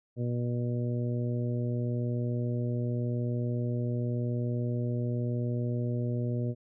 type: harmonic tone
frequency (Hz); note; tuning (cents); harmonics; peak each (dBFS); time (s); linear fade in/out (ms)
120.9; B2; -36; 1 / 2 / 3 / 4 / 5; -29 / -35 / -39 / -41 / -43; 0.16-6.55; 50
effects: none